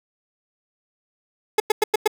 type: tone bursts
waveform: 30% pulse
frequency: 427.7 Hz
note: A4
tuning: 49 cents flat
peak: -11 dBFS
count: 5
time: 1.58-2.077 s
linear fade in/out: 5 ms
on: 21 ms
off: 98 ms
effects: none